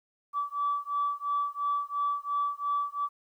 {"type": "beating tone pair", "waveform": "sine", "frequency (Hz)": [1152, 1154.9], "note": ["D6", "D6"], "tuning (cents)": [-34, -29], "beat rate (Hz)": 2.9, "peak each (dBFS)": -30, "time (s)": [0.33, 3.09], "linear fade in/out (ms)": 50, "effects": ["tanh soft clip ceiling -20 dBFS", "11-bit"]}